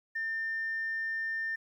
sine tone, 1800 Hz, A6, 39 cents sharp, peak -30 dBFS, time 0.15-1.56 s, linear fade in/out 10 ms, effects tanh soft clip ceiling -27 dBFS + 11-bit

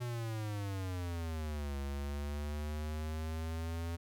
square exponential two-way sweep, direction down then up, 123.47 to 69.3 to 84.6 Hz, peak -37 dBFS, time 0-3.97 s, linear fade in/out 20 ms, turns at 1.78 s, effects none

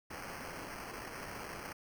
blue noise with sample-and-hold, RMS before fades -45 dBFS, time 0.1-1.73 s, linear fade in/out 10 ms, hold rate 3675 Hz, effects none

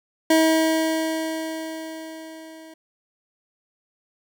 25% pulse tone with level ramp, 320.2 Hz, D#4, 50 cents sharp, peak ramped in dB -10 to -38 dBFS, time 0.3-2.74 s, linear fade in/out 5 ms, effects none

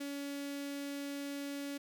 sawtooth tone with notch filter, 282.4 Hz, C#4, 32 cents sharp, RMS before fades -41 dBFS, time 0-1.78 s, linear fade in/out 10 ms, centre 960 Hz, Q 1.1, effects none

